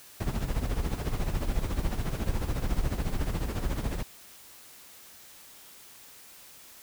brown noise with tremolo, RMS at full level -26 dBFS, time 0.2-4.03 s, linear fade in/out 5 ms, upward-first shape sine, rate 14 Hz, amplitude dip 70%, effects white hiss -51 dBFS RMS until 6.82 s

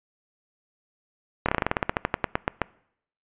slowing click train, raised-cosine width 0.5 ms, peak -6 dBFS, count 18, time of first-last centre 1.46-2.617 s, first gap 26 ms, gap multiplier 1.11, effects noise-tail reverb RT60 0.7 s tail -23 dB re dry + resampled to 8000 Hz

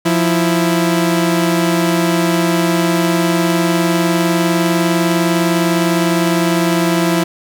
sawtooth tone pair together, 174.22 / 328.6 Hz, F3 / E4, -4 / -5 cents, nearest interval major seventh, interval 1099 cents, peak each -11 dBFS, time 0.05-7.24 s, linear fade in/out 10 ms, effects none

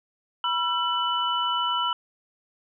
sine tone cluster, 975 / 1348 / 2986 Hz, B5 / E6 / F#7, -23 / +38 / +15 cents, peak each -27 dBFS, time 0.44-1.93 s, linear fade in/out 2 ms, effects none

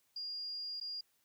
sine tone with dropouts, 4828 Hz, D8, 47 cents sharp, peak -39 dBFS, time 0.16-1.01 s, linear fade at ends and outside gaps 5 ms, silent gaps 0.801-0.811 s, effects white hiss -75 dBFS RMS until 1.24 s

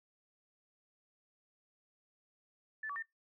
sine tone with pitch steps, 1749 / 1144 / 1806 Hz, A6 / D6 / A6, -11 / -46 / +45 cents, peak -38 dBFS, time 2.83-3.025 s, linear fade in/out 5 ms, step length 65 ms, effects noise-tail reverb RT60 0.2 s tail -25 dB re dry

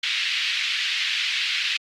white band-pass noise, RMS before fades -25 dBFS, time 0.03-1.77 s, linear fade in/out 5 ms, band 2000 to 3700 Hz, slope 24 dB/octave, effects Opus 32 kbps

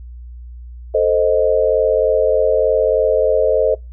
sine chord, A diminished, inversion none, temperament equal, 440 / 523.3 / 622.3 Hz, A4 / C5 / Eb5, 0 / 0 / 0 cents, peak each -16 dBFS, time 0.94-3.75 s, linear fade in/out 10 ms, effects noise-tail reverb RT60 0.2 s tail -23 dB re dry + added 60 Hz sine -31 dBFS peak until 3.92 s

